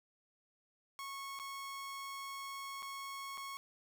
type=tone with dropouts; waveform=sawtooth; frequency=1099 Hz; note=C#6; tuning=15 cents flat; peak=-39 dBFS; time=0.99-3.57 s; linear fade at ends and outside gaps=0 ms; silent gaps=1.39-1.398 / 2.823-2.828 / 3.374-3.379 s; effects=none